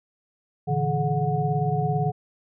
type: tone cluster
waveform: sine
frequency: 113.7 / 143.1 / 160.9 / 426.7 / 732 Hz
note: A#2 / D3 / E3 / G#4 / F#5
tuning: -43 / -45 / -42 / +47 / -19 cents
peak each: -32 / -25 / -27 / -30 / -27 dBFS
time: 0.67-2.12 s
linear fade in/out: 20 ms
effects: none